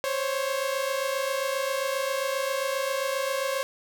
sawtooth tone pair together, 526.9 / 554.4 Hz, C5 / C#5, +12 / 0 cents, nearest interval minor second, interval 88 cents, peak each -25 dBFS, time 0.04-3.63 s, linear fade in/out 0 ms, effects none

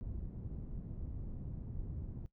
pink low-pass noise, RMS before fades -43 dBFS, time 0.01-2.26 s, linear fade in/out 0 ms, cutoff 180 Hz, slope 12 dB/octave, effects noise-tail reverb RT60 0.1 s tail -17 dB re dry

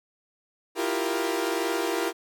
sawtooth tone cluster, 329.2 / 351.1 / 395.6 / 469.3 Hz, E4 / F4 / G4 / A#4, -2 / +9 / +16 / +12 cents, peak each -27 dBFS, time 0.75-2.13 s, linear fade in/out 50 ms, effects none

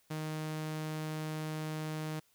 sawtooth tone, 155.56 Hz, D#3, in tune, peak -32 dBFS, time 0.1-2.2 s, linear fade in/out 10 ms, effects white hiss -70 dBFS RMS until 2.34 s

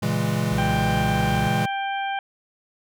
square chord, A# half-diminished seventh, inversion none, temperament equal, 116.54 / 138.59 / 164.81 / 207.7 Hz, A#2 / C#3 / E3 / G#3, 0 / 0 / 0 / 0 cents, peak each -27 / -29 / -27 / -27 dBFS, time 0.02-1.66 s, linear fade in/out 10 ms
45% pulse tone, 62.2 Hz, B1, 13 cents sharp, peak -30 dBFS, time 0.52-1.48 s, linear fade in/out 0 ms
harmonic tone, 788 Hz, G5, 9 cents sharp, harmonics 1 / 2 / 3 / 4, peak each -25 / -31 / -35 / -37 dBFS, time 0.58-2.19 s, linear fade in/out 2 ms
effects none

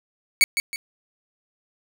sawtooth tone with echo, 2234 Hz, C#7, 13 cents sharp, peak -9 dBFS, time 0.41-0.44 s, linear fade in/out 0 ms, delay 160 ms, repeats 2, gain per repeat -8 dB, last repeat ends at 0.76 s, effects none

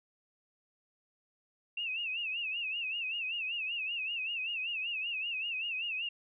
sine tone with vibrato, 2679 Hz, E7, 27 cents sharp, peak -33 dBFS, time 1.77-6.09 s, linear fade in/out 5 ms, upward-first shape sine, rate 5.2 Hz, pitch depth 120 cents each way, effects none

